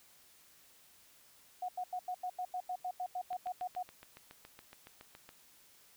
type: tone bursts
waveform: sine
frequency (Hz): 729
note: F#5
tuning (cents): -26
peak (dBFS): -35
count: 15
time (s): 1.62-3.828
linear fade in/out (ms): 5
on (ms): 66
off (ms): 87
type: click train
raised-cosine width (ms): 0.3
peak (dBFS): -35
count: 15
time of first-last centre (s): 3.33-5.291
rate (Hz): 7.14
effects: white hiss -63 dBFS RMS until 5.96 s